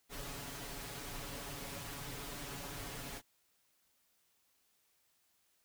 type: noise with comb filter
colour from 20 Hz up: pink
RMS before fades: -45 dBFS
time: 0.09-3.22 s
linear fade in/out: 50 ms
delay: 7.1 ms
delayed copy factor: +0.8
effects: white hiss -75 dBFS RMS until 5.64 s